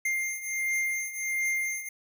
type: beating tone pair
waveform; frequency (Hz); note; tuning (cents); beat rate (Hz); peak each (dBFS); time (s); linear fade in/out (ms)
square; 2106 / 2107.4; C7 / C7; +11 / +12; 1.4; -34 / -30; 0.05-1.89; 5
effects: none